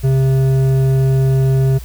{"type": "tone with hard clipping", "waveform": "triangle", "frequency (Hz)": 133.3, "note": "C3", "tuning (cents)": 33, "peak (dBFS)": -12, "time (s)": [0.03, 1.79], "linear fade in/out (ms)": 20, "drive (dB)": 12, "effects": ["added 60 Hz sine -28 dBFS peak until 1.84 s", "white hiss -41 dBFS RMS until 1.84 s"]}